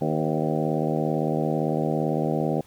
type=harmonic tone with a mistuned harmonic; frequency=77.78 Hz; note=D#2; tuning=in tune; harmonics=2 / 3 / 4 / 5 / 6 / 7 / 8 / 9 / 10; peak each=-27 / -29 / -30 / -31 / -32 / -32 / -33 / -34 / -34 dBFS; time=0.01-2.61 s; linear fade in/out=5 ms; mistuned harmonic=6; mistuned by=+46 cents; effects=pink hiss -55 dBFS RMS until 2.66 s